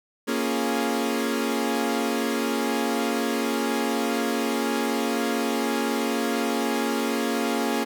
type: chord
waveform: sawtooth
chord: Bb minor seventh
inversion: none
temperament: equal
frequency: 233.1 / 277.2 / 349.2 / 415.3 Hz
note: Bb3 / Db4 / F4 / Ab4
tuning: 0 / 0 / 0 / 0 cents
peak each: -23 / -24 / -28 / -26 dBFS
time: 0.27-7.85 s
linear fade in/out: 20 ms
effects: none